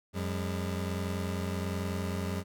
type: tone pair together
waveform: 25% pulse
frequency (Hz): 90.6 / 202.5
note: F#2 / G#3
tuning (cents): -36 / -43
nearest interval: octave + major second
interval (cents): 1393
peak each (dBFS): -29 / -33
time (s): 0.13-2.44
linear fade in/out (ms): 50
effects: none